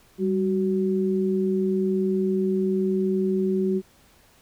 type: tone pair together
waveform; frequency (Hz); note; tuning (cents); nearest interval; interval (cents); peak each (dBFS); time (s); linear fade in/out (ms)
sine; 195.3 / 374.3; G3 / F#4; -6 / +20; major seventh; 1126; -23; 0.18-3.82; 50
effects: pink hiss -57 dBFS RMS until 4.41 s